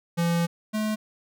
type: tone pair in turn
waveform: square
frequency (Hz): 170 / 215.1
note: F3 / A3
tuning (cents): -46 / -39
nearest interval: major third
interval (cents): 407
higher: second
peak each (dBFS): -22 / -25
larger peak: first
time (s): 0.17-0.47 / 0.73-0.96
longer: first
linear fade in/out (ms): 20
effects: none